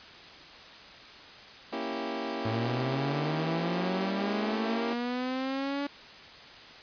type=chord; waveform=20% pulse; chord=A# diminished seventh; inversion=none; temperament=equal; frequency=233.1 / 277.2 / 329.6 / 392 Hz; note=A#3 / C#4 / E4 / G4; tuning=0 / 0 / 0 / 0 cents; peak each=-33 dBFS; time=1.72-4.94 s; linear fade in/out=10 ms
type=linear sweep; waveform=sawtooth; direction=up; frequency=108.7 to 286.2 Hz; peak=-26 dBFS; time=2.45-5.87 s; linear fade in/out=5 ms
effects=white hiss -48 dBFS RMS until 6.82 s + resampled to 11025 Hz